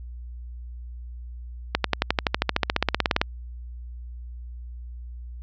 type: accelerating click train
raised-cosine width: 0.3 ms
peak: -3 dBFS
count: 22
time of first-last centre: 1.75-3.215 s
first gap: 93 ms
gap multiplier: 0.97
effects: added 60 Hz sine -35 dBFS peak until 5.42 s + resampled to 16000 Hz